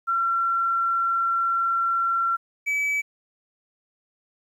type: tone pair in turn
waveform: sine / triangle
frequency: 1361 / 2292 Hz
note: F6 / D7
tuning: -45 / -43 cents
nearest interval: major sixth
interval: 902 cents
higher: second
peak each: -20 dBFS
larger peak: neither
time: 0.07-2.37 / 2.66-3.02 s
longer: first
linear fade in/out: 20 ms
effects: 10-bit